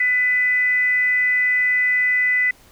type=tone with frequency modulation; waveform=sine; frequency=1998 Hz; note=B6; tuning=20 cents sharp; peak=-15 dBFS; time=0-2.51 s; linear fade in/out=5 ms; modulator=525 Hz; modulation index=0.22; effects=pink hiss -51 dBFS RMS until 2.71 s